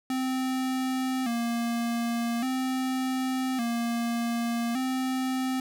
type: tone with vibrato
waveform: square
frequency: 246.5 Hz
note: B3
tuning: 3 cents flat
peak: -27 dBFS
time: 0.1-5.6 s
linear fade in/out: 2 ms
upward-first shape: square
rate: 0.43 Hz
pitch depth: 89 cents each way
effects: none